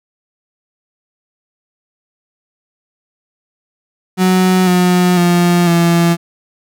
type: tone with pitch steps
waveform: 35% pulse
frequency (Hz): 185 / 179.84 / 174.82 / 169.94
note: F#3 / F#3 / F3 / F3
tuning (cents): 0 / -49 / +2 / -47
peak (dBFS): -7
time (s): 4.17-6.17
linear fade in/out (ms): 50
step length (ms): 500
effects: none